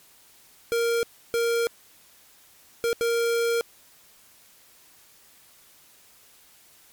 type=tone bursts at uneven times; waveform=square; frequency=466.2 Hz; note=A#4; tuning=in tune; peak=-22 dBFS; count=4; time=0.72-1.03 / 1.34-1.67 / 2.84-2.93 / 3.01-3.61 s; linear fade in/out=0 ms; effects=white hiss -55 dBFS RMS until 6.92 s + MP3 96 kbps